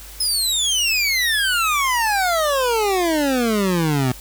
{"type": "exponential sweep", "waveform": "25% pulse", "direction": "down", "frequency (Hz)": [5180, 123.47], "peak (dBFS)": -13, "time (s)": [0.2, 4.12], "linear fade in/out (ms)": 5, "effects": ["added 50 Hz sine -39 dBFS peak until 4.2 s", "white hiss -40 dBFS RMS until 4.2 s"]}